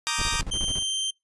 10% pulse chord, Eb major seventh, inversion second, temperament equal, 932.3 / 1174.7 / 1244.5 / 1568 Hz, Bb5 / D6 / Eb6 / G6, 0 / 0 / 0 / 0 cents, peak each -22 dBFS, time 0.07-0.41 s, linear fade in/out 0 ms
brown noise with tremolo, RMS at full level -30 dBFS, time 0.18-0.83 s, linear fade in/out 10 ms, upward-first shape square, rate 14 Hz, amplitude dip 80%
sawtooth tone, 3136 Hz, G7, in tune, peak -22 dBFS, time 0.51-1.11 s, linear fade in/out 10 ms
effects noise-tail reverb RT60 0.2 s tail -26 dB re dry + resampled to 24000 Hz

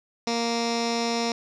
15% pulse tone with low-pass filter, 233.1 Hz, A#3, in tune, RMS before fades -26 dBFS, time 0.27-1.32 s, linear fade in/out 2 ms, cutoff 5400 Hz, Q 3.7, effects none

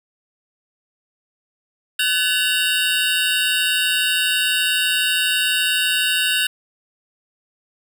square tone cluster, 1513 / 1715 / 2762 / 2934 / 3722 Hz, F#6 / A6 / F7 / F#7 / A#7, +38 / -45 / -20 / -15 / -3 cents, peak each -24 / -28 / -23 / -23 / -25 dBFS, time 1.99-6.47 s, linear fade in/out 5 ms, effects none

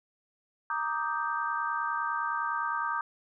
sine chord, Eb major seventh, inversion second, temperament equal, 932.3 / 1174.7 / 1244.5 / 1568 Hz, Bb5 / D6 / Eb6 / G6, 0 / 0 / 0 / 0 cents, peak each -34 dBFS, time 0.7-3.01 s, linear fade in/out 2 ms, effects none

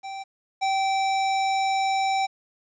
square tone pair in turn, 779 / 774.6 Hz, G5 / G5, -11 / -21 cents, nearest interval unison, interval 10 cents, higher first, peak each -33 / -22 dBFS, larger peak second, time 0.03-0.24 / 0.61-2.27 s, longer second, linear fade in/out 20 ms, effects resampled to 16000 Hz + 10-bit

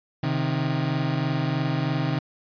30% pulse tone pair together, 132.44 / 155.56 Hz, C3 / D#3, +21 / 0 cents, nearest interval minor third, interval 279 cents, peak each -23 dBFS, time 0.23-2.19 s, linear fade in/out 5 ms, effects resampled to 11025 Hz

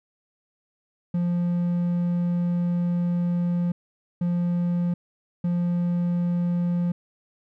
triangle tone bursts at uneven times, 174.61 Hz, F3, in tune, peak -19 dBFS, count 3, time 1.14-3.72 / 4.21-4.94 / 5.44-6.92 s, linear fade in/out 5 ms, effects none

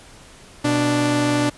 sawtooth tone pair together, 123.47 / 293.7 Hz, B2 / D4, 0 / 0 cents, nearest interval octave + minor third, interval 1500 cents, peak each -19 / -14 dBFS, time 0.64-1.5 s, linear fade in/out 10 ms, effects pink hiss -45 dBFS RMS until 1.57 s + resampled to 24000 Hz

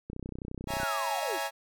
click train, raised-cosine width 3 ms, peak -25 dBFS, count 24, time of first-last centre 0.1-0.832 s, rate 31.4 Hz
sawtooth chord, A# half-diminished seventh, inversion first, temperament equal, 554.4 / 659.3 / 830.6 / 932.3 Hz, C#5 / E5 / G#5 / A#5, 0 / 0 / 0 / 0 cents, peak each -34 / -33 / -31 / -34 dBFS, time 0.67-1.51 s, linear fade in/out 50 ms
sine linear sweep, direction down, 1568 to 277.2 Hz, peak -33 dBFS, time 0.78-1.39 s, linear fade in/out 50 ms
effects none

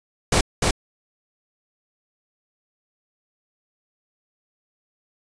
pink noise with echo, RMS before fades -17 dBFS, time 0.32-0.41 s, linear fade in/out 5 ms, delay 300 ms, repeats 1, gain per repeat -2 dB, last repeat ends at 0.71 s, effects resampled to 22050 Hz

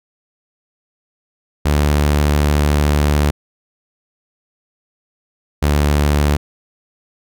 sawtooth tone pair in turn, 73.6 / 73.23 Hz, D2 / D2, +4 / -4 cents, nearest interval unison, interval 8 cents, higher first, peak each -8 dBFS, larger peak neither, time 1.65-3.31 / 5.62-6.37 s, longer first, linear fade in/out 10 ms, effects none

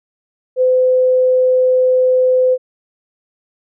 sine tone, 510 Hz, C5, 44 cents flat, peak -9 dBFS, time 0.56-2.58 s, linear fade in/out 50 ms, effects none

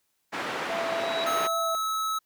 white band-pass noise, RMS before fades -32 dBFS, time 0.32-1.48 s, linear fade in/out 20 ms, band 250 to 1700 Hz, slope 12 dB/octave
sine tone with exponential growth, 3885 Hz, B7, 29 cents flat, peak -29 dBFS, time 0.55-1.24 s, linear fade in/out 0 ms, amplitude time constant 150 ms
sine tone with vibrato, 666 Hz, E5, 18 cents sharp, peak -29 dBFS, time 0.7-1.75 s, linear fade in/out 0 ms, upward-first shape triangle, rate 3.7 Hz, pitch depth 15 cents each way
square tone, 1296 Hz, E6, 30 cents flat, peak -27 dBFS, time 1.26-2.19 s, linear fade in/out 10 ms
effects white hiss -74 dBFS RMS until 2.25 s

